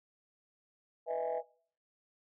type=chord; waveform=sine; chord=E major seventh; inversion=second; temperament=just; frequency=494.4 / 618.1 / 659.3 / 824.1 Hz; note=B4 / D#5 / E5 / G#5; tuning=+2 / -12 / 0 / -14 cents; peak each=-35 / -38 / -35 / -39 dBFS; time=1.06-1.43 s; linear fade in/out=50 ms; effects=noise-tail reverb RT60 0.5 s tail -23 dB re dry + tanh soft clip ceiling -26 dBFS